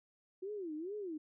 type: tone with vibrato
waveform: sine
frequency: 358.2 Hz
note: F4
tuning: 44 cents sharp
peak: -39 dBFS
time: 0.42-1.18 s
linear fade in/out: 10 ms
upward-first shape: sine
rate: 2.3 Hz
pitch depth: 290 cents each way
effects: none